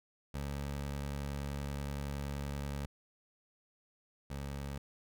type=tone pair in turn; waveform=20% pulse; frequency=70.6 / 69.87 Hz; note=C#2 / C#2; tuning=+32 / +14 cents; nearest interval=unison; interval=18 cents; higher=first; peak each=-32 / -34 dBFS; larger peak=first; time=0.34-2.86 / 4.3-4.78 s; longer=first; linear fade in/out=5 ms; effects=none